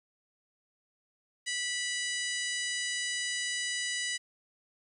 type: harmonic tone with a mistuned harmonic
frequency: 982 Hz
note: B5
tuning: 10 cents flat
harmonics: 2 / 3 / 4 / 5 / 6 / 7 / 8 / 9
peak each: -35 / -38 / -41 / -41 / -42 / -43 / -44 / -41 dBFS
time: 1.46-4.18 s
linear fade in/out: 20 ms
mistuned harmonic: 6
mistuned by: +39 cents
effects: 11-bit